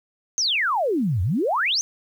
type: exponential two-way sweep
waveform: sine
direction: down then up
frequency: 6510 to 83.2 to 6510 Hz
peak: -19 dBFS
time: 0.38-1.81 s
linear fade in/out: 0 ms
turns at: 1.22 s
effects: 9-bit